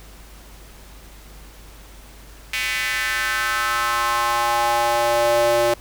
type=tone with high-pass filter sweep; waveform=square; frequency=118.2 Hz; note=A#2; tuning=24 cents sharp; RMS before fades=-20 dBFS; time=2.53-5.74 s; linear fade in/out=5 ms; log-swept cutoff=2300 to 490 Hz; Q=3.2; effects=added 50 Hz sine -42 dBFS peak until 5.8 s + pink hiss -46 dBFS RMS until 5.8 s